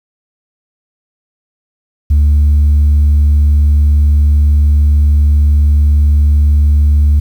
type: tone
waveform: sine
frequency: 73.5 Hz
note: D2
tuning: 2 cents sharp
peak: -3 dBFS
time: 2.1-7.2 s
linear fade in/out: 10 ms
effects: tanh soft clip ceiling -4 dBFS + 7-bit